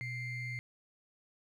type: ring-modulated tone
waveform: triangle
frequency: 1108.7 Hz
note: C#6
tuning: in tune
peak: -32 dBFS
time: 0.01-0.59 s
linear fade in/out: 0 ms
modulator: 986 Hz
effects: none